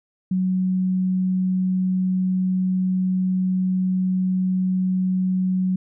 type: tone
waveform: sine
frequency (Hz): 185.5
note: F#3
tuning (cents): +5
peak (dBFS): -18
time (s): 0.31-5.76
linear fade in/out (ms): 5
effects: none